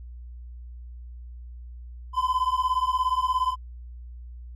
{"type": "beating tone pair", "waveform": "triangle", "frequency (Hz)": [1009, 1026], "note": ["B5", "C6"], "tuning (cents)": [37, -34], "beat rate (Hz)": 17, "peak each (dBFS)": -23, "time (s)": [2.13, 3.56], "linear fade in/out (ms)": 50, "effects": ["added 60 Hz sine -38 dBFS peak until 4.55 s"]}